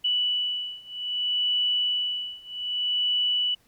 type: beating tone pair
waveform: sine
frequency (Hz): 2960 / 2960.63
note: F#7 / F#7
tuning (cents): 0 / 0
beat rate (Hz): 0.63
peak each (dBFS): -27 / -26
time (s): 0.04-3.55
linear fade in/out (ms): 10
effects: pink hiss -63 dBFS RMS until 3.67 s + MP3 96 kbps